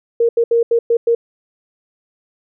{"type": "tone bursts at uneven times", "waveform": "sine", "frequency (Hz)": 466.2, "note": "A#4", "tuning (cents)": 0, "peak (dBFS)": -10, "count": 6, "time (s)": [[0.2, 0.29], [0.37, 0.44], [0.51, 0.63], [0.71, 0.79], [0.9, 0.97], [1.07, 1.15]], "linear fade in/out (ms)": 5, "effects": []}